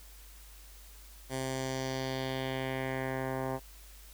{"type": "tone with low-pass filter sweep", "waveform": "10% pulse", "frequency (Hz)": 131.7, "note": "C3", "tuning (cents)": 12, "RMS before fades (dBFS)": -35, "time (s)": [1.29, 3.6], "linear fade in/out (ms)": 50, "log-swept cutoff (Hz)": [10000, 1100], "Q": 1.9, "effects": ["added 50 Hz sine -51 dBFS peak until 4.13 s", "white hiss -56 dBFS RMS until 4.13 s"]}